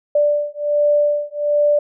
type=beating tone pair; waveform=sine; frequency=587.3 / 588.6 Hz; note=D5 / D5; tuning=0 / +4 cents; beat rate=1.3 Hz; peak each=-17 dBFS; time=0.15-1.79 s; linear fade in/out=5 ms; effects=none